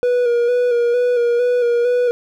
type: tone with vibrato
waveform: triangle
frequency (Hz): 483.4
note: B4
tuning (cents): -37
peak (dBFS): -11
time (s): 0.03-2.11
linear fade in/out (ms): 0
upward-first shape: square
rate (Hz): 2.2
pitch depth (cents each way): 28
effects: none